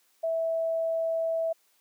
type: tone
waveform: sine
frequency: 655 Hz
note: E5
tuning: 11 cents flat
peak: -25 dBFS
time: 0.23-1.53 s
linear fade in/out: 10 ms
effects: white hiss -67 dBFS RMS until 1.8 s + high-pass 300 Hz 12 dB/octave